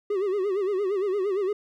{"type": "tone with vibrato", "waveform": "triangle", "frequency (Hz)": 392, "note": "G4", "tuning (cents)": 0, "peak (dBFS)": -21, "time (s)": [0.1, 1.53], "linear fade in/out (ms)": 5, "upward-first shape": "sine", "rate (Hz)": 8.7, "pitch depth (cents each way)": 120, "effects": []}